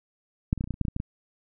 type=clicks; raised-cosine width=5 ms; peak=-9 / -23 / -16 / -18 / -28 / -15 / -29 / -11 / -16 / -17 / -16 / -18 dBFS; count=12; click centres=0.529 / 0.577 / 0.609 / 0.641 / 0.675 / 0.707 / 0.741 / 0.813 / 0.852 / 0.883 / 0.964 / 1.001 s; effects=none